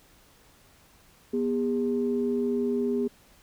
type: tone pair together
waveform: sine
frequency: 243.5 / 406 Hz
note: B3 / G#4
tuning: -24 / -39 cents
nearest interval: major sixth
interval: 885 cents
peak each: -26 / -26 dBFS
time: 1.33-3.08 s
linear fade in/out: 10 ms
effects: tanh soft clip ceiling -16 dBFS + pink hiss -58 dBFS RMS until 3.42 s